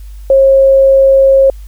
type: tone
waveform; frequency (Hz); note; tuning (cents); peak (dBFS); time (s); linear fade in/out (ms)
sine; 540; C#5; -45; -3; 0.3-1.5; 2
effects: added 50 Hz sine -26 dBFS peak until 1.67 s + white hiss -48 dBFS RMS until 1.67 s